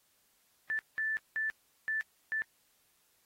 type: tone bursts at uneven times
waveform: sine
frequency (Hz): 1760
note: A6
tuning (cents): 0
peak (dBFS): -30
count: 5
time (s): 0.7-0.79 / 0.98-1.17 / 1.36-1.5 / 1.88-2.01 / 2.32-2.42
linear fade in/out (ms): 0
effects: white hiss -71 dBFS RMS until 3.25 s + AAC 48 kbps